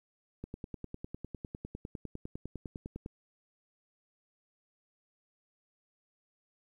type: click train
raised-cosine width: 3 ms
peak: -27 dBFS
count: 27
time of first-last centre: 0.44-3.061 s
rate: 9.92 Hz
effects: 11-bit